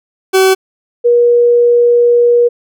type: tone pair in turn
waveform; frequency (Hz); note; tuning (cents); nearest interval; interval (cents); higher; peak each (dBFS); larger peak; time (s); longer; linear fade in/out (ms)
40% pulse / sine; 380 / 478.8; F#4 / A#4; +46 / +46; major third; 400; second; -5; neither; 0.33-0.55 / 1.04-2.49; second; 20
effects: none